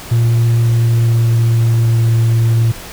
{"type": "tone with pitch glide", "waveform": "sine", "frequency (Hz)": [116.54, 114.47], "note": ["A#2", "A#2"], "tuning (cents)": [0, -31], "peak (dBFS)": -6, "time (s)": [0.11, 2.72], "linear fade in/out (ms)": 10, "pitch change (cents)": -31, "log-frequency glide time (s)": [0.55, 2.21], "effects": ["tanh soft clip ceiling -8 dBFS", "pink hiss -31 dBFS RMS until 2.92 s"]}